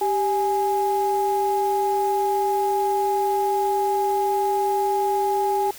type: tone pair together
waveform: sine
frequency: 392 / 830.6 Hz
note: G4 / G#5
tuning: 0 / 0 cents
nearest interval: octave + minor second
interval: 1300 cents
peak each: -22 / -20 dBFS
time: 0.01-5.71 s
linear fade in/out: 5 ms
effects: tanh soft clip ceiling -12 dBFS + white hiss -41 dBFS RMS until 5.78 s